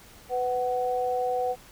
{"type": "tone pair together", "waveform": "sine", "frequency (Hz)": [499.5, 746], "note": ["B4", "F#5"], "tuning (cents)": [20, 14], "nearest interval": "perfect fifth", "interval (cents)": 694, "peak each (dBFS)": -27, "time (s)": [0.29, 1.56], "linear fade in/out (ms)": 50, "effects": ["pink hiss -51 dBFS RMS until 1.71 s"]}